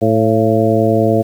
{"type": "harmonic tone with a mistuned harmonic", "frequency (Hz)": 110, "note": "A2", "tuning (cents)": 0, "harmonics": [1, 2, 3, 4, 5, 6], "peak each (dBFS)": [-17, -17, -17, -17, -17, -17], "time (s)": [0.01, 1.23], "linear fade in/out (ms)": 20, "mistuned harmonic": 6, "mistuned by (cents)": 42, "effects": ["7-bit"]}